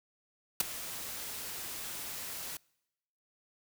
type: noise with ADSR envelope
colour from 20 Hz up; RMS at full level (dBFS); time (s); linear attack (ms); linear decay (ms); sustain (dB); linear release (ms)
white; -24; 0.6-2.57; 4; 13; -17; 3
effects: noise-tail reverb RT60 0.9 s tail -26 dB re dry